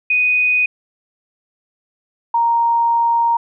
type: tone pair in turn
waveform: sine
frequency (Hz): 2489 / 932.3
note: D#7 / A#5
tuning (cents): 0 / 0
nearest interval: octave + perfect fourth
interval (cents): 1700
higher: first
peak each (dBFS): -12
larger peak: neither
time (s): 0.1-0.66 / 2.34-3.37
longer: second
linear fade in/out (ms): 5
effects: none